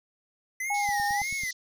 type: tone with vibrato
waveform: square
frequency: 2000 Hz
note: B6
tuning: 21 cents sharp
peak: -30 dBFS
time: 0.6-1.51 s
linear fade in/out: 5 ms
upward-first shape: sine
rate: 1.7 Hz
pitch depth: 160 cents each way
type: tone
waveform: sine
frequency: 817 Hz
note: G#5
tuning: 29 cents flat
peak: -26 dBFS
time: 0.7-1.22 s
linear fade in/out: 5 ms
type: band-pass noise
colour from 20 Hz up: white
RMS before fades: -43 dBFS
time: 0.74-1.53 s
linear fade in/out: 5 ms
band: 3800 to 6100 Hz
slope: 48 dB/octave
type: click train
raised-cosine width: 5 ms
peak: -32 dBFS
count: 6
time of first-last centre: 0.89-1.435 s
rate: 9.17 Hz
effects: none